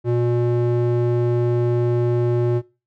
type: tone with band-pass filter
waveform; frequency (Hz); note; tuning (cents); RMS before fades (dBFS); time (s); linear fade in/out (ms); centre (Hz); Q
square; 120.1; B2; -48; -19; 0.04-2.62; 50; 290; 1.8
effects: noise-tail reverb RT60 0.3 s tail -20 dB re dry